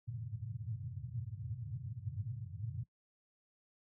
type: band-pass noise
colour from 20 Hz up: pink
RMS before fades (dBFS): -43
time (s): 0.07-2.84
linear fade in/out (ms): 10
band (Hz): 100 to 130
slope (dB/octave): 48
effects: noise-tail reverb RT60 0.1 s tail -20 dB re dry